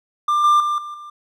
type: tone with level steps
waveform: triangle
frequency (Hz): 1191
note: D6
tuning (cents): +24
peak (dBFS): -13 / -9 / -16 / -27 / -32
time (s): 0.28-1.1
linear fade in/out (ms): 5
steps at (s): 0.44 / 0.6 / 0.78 / 0.94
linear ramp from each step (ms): 2
effects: none